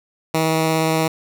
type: tone with vibrato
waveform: 10% pulse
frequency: 160 Hz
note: D#3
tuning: 49 cents sharp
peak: -8 dBFS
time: 0.34-1.08 s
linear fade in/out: 5 ms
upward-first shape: triangle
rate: 17 Hz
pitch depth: 10 cents each way
effects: none